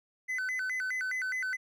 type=tone with vibrato; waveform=triangle; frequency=1750 Hz; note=A6; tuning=10 cents flat; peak=-29 dBFS; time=0.28-1.57 s; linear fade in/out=20 ms; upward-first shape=square; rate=4.8 Hz; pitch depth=250 cents each way; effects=none